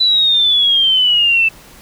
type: exponential sweep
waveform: sine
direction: down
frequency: 4000 to 2637 Hz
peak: -9 dBFS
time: 0-1.49 s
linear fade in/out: 10 ms
effects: pink hiss -41 dBFS RMS until 1.81 s